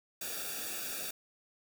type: noise with comb filter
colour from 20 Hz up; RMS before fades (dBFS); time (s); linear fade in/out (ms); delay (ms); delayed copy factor
white; -39; 0.21-1.11; 5; 0.97; -0.95
effects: none